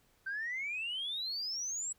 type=exponential sweep; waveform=sine; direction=up; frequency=1536 to 7902 Hz; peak=-34 dBFS; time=0.26-1.93 s; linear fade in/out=10 ms; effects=tanh soft clip ceiling -31 dBFS + pink hiss -70 dBFS RMS until 1.98 s